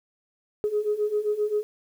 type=beating tone pair; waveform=sine; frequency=415.3 / 422.9 Hz; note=G#4 / G#4; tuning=0 / +31 cents; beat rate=7.6 Hz; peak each=-27 / -24 dBFS; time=0.64-1.63 s; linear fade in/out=0 ms; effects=tanh soft clip ceiling -15 dBFS + 9-bit